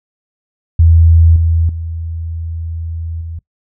sine tone with level steps, 82.41 Hz, E2, in tune, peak -4 / -9 / -19 / -22 dBFS, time 0.79-3.39 s, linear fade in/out 5 ms, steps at 1.36 / 1.69 / 3.21 s, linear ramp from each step 2 ms, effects noise-tail reverb RT60 0.1 s tail -21 dB re dry

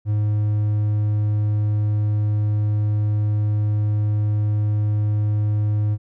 triangle tone with hard clipping, 105.1 Hz, G#2, 21 cents sharp, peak -18 dBFS, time 0.05-5.98 s, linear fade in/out 50 ms, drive 6 dB, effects none

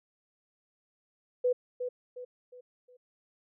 sine tone with echo, 496.9 Hz, B4, 11 cents sharp, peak -23 dBFS, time 1.44-1.53 s, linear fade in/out 10 ms, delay 360 ms, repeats 4, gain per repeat -8 dB, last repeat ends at 2.97 s, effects none

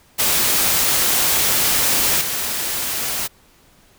white noise with level steps, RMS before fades -17 / -23 dBFS, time 0.18-3.28 s, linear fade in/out 20 ms, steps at 2.21 s, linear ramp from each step 2 ms, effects pink hiss -53 dBFS RMS until 3.98 s

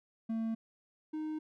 triangle tone pair in turn, 224.8 / 309.9 Hz, A3 / D#4, +37 / -7 cents, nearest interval tritone, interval 556 cents, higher second, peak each -30 / -33 dBFS, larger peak first, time 0.29-0.55 / 1.13-1.39 s, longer neither, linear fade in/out 10 ms, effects none

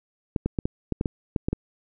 clicks, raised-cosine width 3 ms, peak -11 dBFS, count 10, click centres 0.362 / 0.46 / 0.588 / 0.655 / 0.923 / 1.011 / 1.058 / 1.362 / 1.485 / 1.53 s, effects none

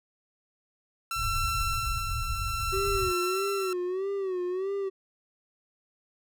sawtooth tone with tremolo, 1346 Hz, E6, 36 cents sharp, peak -24 dBFS, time 1.11-3.73 s, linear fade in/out 2 ms, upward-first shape sine, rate 0.66 Hz, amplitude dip 45%
pink low-pass noise, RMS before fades -33 dBFS, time 1.15-3.13 s, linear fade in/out 50 ms, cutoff 120 Hz, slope 48 dB/octave
triangle tone with vibrato, 377 Hz, F#4, 32 cents sharp, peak -26 dBFS, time 2.72-4.9 s, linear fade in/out 20 ms, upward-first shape sine, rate 1.6 Hz, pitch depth 96 cents each way
effects none

